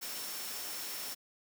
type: tone in noise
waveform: sine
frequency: 5420 Hz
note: E8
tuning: 47 cents sharp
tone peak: -47 dBFS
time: 0.01-1.15 s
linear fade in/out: 20 ms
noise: white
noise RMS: -41 dBFS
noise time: 0.01-1.15 s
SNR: -9 dB
effects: high-pass 200 Hz 12 dB/octave